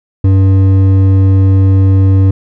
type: tone with hard clipping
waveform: sine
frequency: 96.1 Hz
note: G2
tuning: 34 cents flat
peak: -6 dBFS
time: 0.24-2.31 s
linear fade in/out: 5 ms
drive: 8 dB
effects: none